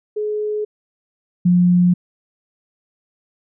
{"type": "tone pair in turn", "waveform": "sine", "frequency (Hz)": [422.8, 177.77], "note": ["G#4", "F3"], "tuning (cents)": [31, 31], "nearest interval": "octave + minor third", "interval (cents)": 1500, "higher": "first", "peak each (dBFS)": [-19, -10], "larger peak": "second", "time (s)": [[0.16, 0.65], [1.45, 1.94]], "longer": "neither", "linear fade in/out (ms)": 10, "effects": []}